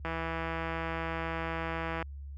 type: click train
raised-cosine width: 0.5 ms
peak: -20 dBFS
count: 325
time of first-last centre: 0.05-2.026 s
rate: 164 Hz
effects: added 70 Hz sine -38 dBFS peak until 2.37 s + high-pass 60 Hz 12 dB/octave